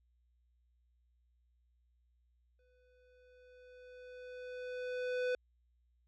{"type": "tone with exponential growth", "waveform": "square", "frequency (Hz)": 500, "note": "B4", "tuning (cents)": 21, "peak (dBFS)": -32, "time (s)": [2.59, 5.35], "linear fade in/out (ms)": 2, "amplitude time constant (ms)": 600, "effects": ["added 60 Hz sine -70 dBFS peak until 6.07 s", "low-pass 3000 Hz 12 dB/octave"]}